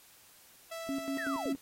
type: tone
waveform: sawtooth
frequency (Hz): 659.3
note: E5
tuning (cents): 0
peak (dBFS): -35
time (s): 0.71-1.53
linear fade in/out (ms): 10
type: tone with tremolo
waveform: sine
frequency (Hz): 274.7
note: C#4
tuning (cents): -16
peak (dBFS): -32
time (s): 0.89-1.56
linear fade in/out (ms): 0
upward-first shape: square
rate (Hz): 5.3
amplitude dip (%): 75
type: linear sweep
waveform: sine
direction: down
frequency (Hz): 1922 to 206.9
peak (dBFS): -35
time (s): 1.18-1.53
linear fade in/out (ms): 5
effects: white hiss -59 dBFS RMS until 1.61 s + AAC 48 kbps